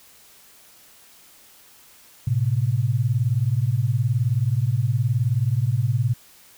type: beating tone pair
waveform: sine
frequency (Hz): 110 / 129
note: A2 / C3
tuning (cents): 0 / -24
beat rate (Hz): 19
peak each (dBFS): -21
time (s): 2.27-6.14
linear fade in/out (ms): 5
effects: white hiss -51 dBFS RMS until 6.57 s